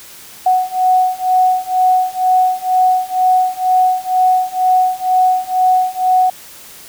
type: beating tone pair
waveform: sine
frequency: 739 / 741.1 Hz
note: F#5 / F#5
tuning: -2 / +3 cents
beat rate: 2.1 Hz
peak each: -14 / -13 dBFS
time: 0.46-6.3 s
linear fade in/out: 5 ms
effects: white hiss -37 dBFS RMS until 6.88 s